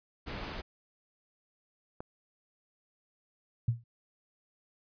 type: low-pass noise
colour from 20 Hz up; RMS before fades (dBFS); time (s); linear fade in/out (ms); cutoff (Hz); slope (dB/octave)
pink; -40; 0.26-0.62; 20; 4600; 12
type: click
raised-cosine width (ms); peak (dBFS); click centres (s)
1; -26; 2.005
type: tone with exponential decay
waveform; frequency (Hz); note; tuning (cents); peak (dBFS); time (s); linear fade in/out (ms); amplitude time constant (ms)
sine; 117.1; A#2; +8; -21; 3.68-3.84; 5; 33
effects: resampled to 11025 Hz